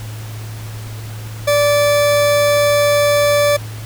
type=tone; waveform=40% pulse; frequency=582 Hz; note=D5; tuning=16 cents flat; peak=-10 dBFS; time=1.47-3.57 s; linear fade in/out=10 ms; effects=added 109 Hz sine -26 dBFS peak until 3.85 s + pink hiss -36 dBFS RMS until 3.85 s